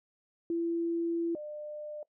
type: tone pair in turn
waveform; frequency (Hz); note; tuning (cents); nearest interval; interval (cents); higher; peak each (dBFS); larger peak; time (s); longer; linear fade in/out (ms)
sine; 336.6 / 599.8; E4 / D5; +36 / +36; minor seventh; 1000; second; -28 / -38; first; 0.5-1.35 / 1.35-2.03; first; 2
effects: noise-tail reverb RT60 0.1 s tail -20 dB re dry